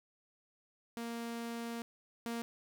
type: tone pair in turn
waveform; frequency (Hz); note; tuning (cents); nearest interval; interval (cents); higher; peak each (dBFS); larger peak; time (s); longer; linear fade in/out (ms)
sawtooth; 233 / 233; A#3 / A#3; -1 / -1; unison; 0; neither; -35 / -33; second; 0.97-1.82 / 2.26-2.42; first; 0
effects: none